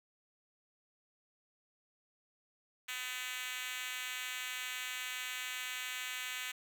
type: tone with high-pass filter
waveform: 5% pulse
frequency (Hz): 252.6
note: B3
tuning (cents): +39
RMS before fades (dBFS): -41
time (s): 2.88-6.52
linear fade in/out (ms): 10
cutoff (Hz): 2100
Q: 1
effects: none